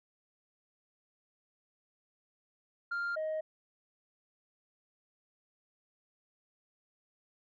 sine tone pair in turn, 1397 / 626.4 Hz, F6 / D#5, 0 / +11 cents, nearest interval octave + major second, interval 1389 cents, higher first, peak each -30 / -30 dBFS, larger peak neither, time 2.91-3.16 / 3.16-3.41 s, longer neither, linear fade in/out 10 ms, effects tanh soft clip ceiling -31 dBFS

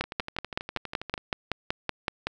two click trains, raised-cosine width 0.3 ms, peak -19 / -10 dBFS, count 15 / 13, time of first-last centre 0.04-1.178 / 0.01-2.27 s, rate 12.3 / 5.31 Hz, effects none

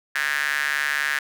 square tone with high-pass filter, 71.9 Hz, D2, 36 cents flat, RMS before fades -24 dBFS, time 0.15-1.19 s, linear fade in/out 5 ms, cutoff 1700 Hz, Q 5.9, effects none

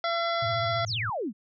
harmonic tone, 677 Hz, E5, 46 cents sharp, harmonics 1 / 2 / 3 / 5 / 6 / 7 / 8, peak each -28 / -30 / -35 / -36 / -42 / -41 / -45 dBFS, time 0.04-0.85 s, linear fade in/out 2 ms
sine tone with vibrato, 112.4 Hz, A2, 37 cents sharp, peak -32 dBFS, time 0.42-1.1 s, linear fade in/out 5 ms, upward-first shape sine, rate 15 Hz, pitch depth 180 cents each way
sine exponential sweep, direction down, 6900 to 182.3 Hz, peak -28 dBFS, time 0.86-1.33 s, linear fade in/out 50 ms
effects none

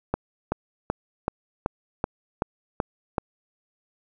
click train, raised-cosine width 1 ms, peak -9 dBFS, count 9, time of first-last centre 0.14-3.182 s, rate 2.63 Hz, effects none

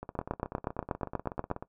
two click trains, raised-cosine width 1 ms, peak -24 / -15 dBFS, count 27 / 12, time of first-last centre 0.03-1.625 / 0.19-1.514 s, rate 16.3 / 8.31 Hz, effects noise-tail reverb RT60 0.1 s tail -18 dB re dry

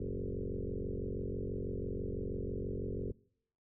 sine tone with frequency modulation, 172.7 Hz, F3, 19 cents flat, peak -35 dBFS, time 0-3.12 s, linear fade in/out 5 ms, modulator 46.1 Hz, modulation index 6.3, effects noise-tail reverb RT60 0.7 s tail -25 dB re dry

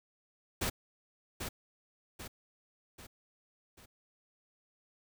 pink noise with echo, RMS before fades -33 dBFS, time 0.61-0.7 s, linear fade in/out 10 ms, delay 790 ms, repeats 4, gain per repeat -6 dB, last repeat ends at 3.86 s, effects none

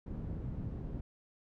white low-pass noise, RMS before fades -40 dBFS, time 0.06-1.01 s, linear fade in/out 5 ms, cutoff 150 Hz, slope 12 dB/octave, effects none

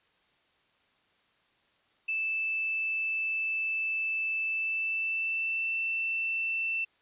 sine tone with pitch glide, 2637 to 2672 Hz, E7 to E7, 0 to +23 cents, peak -28 dBFS, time 2.08-6.85 s, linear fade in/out 10 ms, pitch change +23 cents, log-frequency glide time 4.44-5.77 s, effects white hiss -68 dBFS RMS until 7.01 s + resampled to 8000 Hz

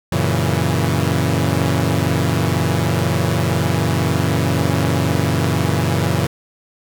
sawtooth chord, F# dominant seventh, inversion none, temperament equal, 92.5 / 116.54 / 138.59 / 164.81 Hz, F#2 / A#2 / C#3 / E3, 0 / 0 / 0 / 0 cents, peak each -17 dBFS, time 0.12-6.27 s, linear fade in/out 5 ms, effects none

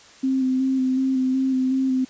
sine tone with vibrato, 261.6 Hz, C4, in tune, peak -18 dBFS, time 0.23-2.05 s, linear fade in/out 10 ms, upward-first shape square, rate 2.7 Hz, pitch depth 19 cents each way, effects white hiss -48 dBFS RMS until 2.09 s + resampled to 16000 Hz

